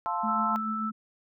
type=chord; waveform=sine; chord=F major seventh; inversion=none; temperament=equal; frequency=698.5 / 880 / 1046.5 / 1318.5 Hz; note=F5 / A5 / C6 / E6; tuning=0 / 0 / 0 / 0 cents; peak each=-35 / -31 / -32 / -34 dBFS; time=0.06-0.56 s; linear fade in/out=0 ms
type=tone with tremolo; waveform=sine; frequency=217.5 Hz; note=A3; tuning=20 cents flat; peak=-30 dBFS; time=0.23-0.92 s; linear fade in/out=10 ms; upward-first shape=sine; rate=6.9 Hz; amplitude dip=40%
type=tone; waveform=sine; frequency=1318.5 Hz; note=E6; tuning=in tune; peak=-30 dBFS; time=0.27-0.91 s; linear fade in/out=20 ms
effects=none